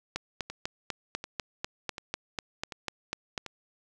two click trains, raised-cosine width 0.2 ms, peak -21 / -14 dBFS, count 5 / 14, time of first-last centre 0.5-3.463 / 0.16-3.378 s, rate 1.35 / 4.04 Hz, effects none

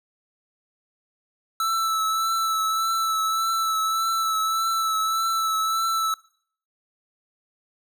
square tone with vibrato, 1318.5 Hz, E6, in tune, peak -22 dBFS, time 1.6-6.14 s, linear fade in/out 2 ms, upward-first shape triangle, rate 1.7 Hz, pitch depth 26 cents each way, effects noise-tail reverb RT60 0.6 s tail -23 dB re dry

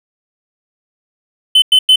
triangle tone bursts, 3042 Hz, F#7, 47 cents sharp, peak -3 dBFS, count 3, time 1.55-1.959 s, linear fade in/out 5 ms, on 71 ms, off 98 ms, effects none

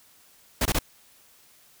pink noise bursts, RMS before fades -23 dBFS, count 3, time 0.61-0.789 s, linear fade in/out 5 ms, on 45 ms, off 22 ms, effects white hiss -57 dBFS RMS until 1.8 s

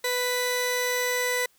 sawtooth tone pair together, 495.8 / 1983 Hz, B4 / B6, +7 / +7 cents, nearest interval 2 octaves, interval 2400 cents, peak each -23 dBFS, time 0.04-1.46 s, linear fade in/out 5 ms, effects white hiss -63 dBFS RMS until 1.58 s

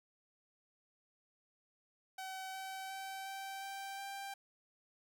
sawtooth tone with pitch steps, 760 / 765.7 / 771.5 / 777.3 / 783.2 / 789.1 Hz, F#5 / G5 / G5 / G5 / G5 / G5, +46 / -41 / -28 / -15 / -2 / +11 cents, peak -39 dBFS, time 2.18-4.34 s, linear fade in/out 5 ms, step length 360 ms, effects none

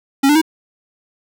square tone with pitch steps, 274.2 / 295.6 / 318.6 Hz, C#4 / D4 / D#4, -19 / +11 / +41 cents, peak -10 dBFS, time 0.23-0.416 s, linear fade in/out 10 ms, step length 62 ms, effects none

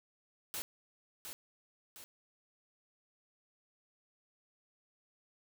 white noise with echo, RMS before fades -40 dBFS, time 0.54-0.62 s, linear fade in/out 0 ms, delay 710 ms, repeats 2, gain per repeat -6 dB, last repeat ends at 2.04 s, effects none

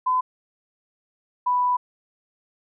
sine tone pair in turn, 1014 / 989.7 Hz, B5 / B5, +45 / +3 cents, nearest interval unison, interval 42 cents, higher first, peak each -18 / -18 dBFS, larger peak neither, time 0.06-0.21 / 1.46-1.77 s, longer second, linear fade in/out 10 ms, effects none

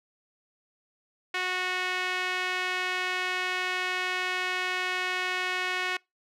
sawtooth tone with band-pass filter, 366.6 Hz, F#4, 16 cents flat, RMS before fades -30 dBFS, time 1.34-5.97 s, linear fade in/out 5 ms, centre 2200 Hz, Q 1.7, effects noise-tail reverb RT60 0.2 s tail -25 dB re dry

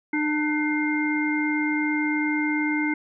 harmonic tone with a mistuned harmonic, 301.5 Hz, D4, 46 cents sharp, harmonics 1 / 3 / 5 / 7, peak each -23 / -33 / -33 / -27 dBFS, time 0.13-2.94 s, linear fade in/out 5 ms, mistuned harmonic 3, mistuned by -17 cents, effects none

